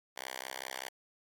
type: tone with high-pass filter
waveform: 5% pulse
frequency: 65.1 Hz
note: C2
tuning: 8 cents flat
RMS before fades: -43 dBFS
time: 0.16-0.89 s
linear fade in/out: 10 ms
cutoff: 1000 Hz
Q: 0.71
effects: AAC 48 kbps